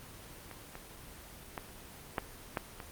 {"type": "clicks", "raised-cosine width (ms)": 0.5, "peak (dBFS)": [-30, -28, -21, -15, -15, -27], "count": 6, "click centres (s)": [0.513, 0.754, 1.578, 2.182, 2.572, 2.802], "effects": ["pink hiss -50 dBFS RMS until 2.91 s", "Opus 24 kbps"]}